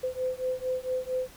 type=beating tone pair; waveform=sine; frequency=509 / 513.4 Hz; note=C5 / C5; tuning=-48 / -33 cents; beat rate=4.4 Hz; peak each=-31 dBFS; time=0.03-1.29 s; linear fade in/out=10 ms; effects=pink hiss -51 dBFS RMS until 1.36 s